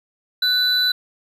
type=tone pair together; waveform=triangle; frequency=1493 / 3986 Hz; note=F#6 / B7; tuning=+15 / +15 cents; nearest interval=octave + perfect fourth; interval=1700 cents; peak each=-21 / -15 dBFS; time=0.42-0.92 s; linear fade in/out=5 ms; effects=resampled to 32000 Hz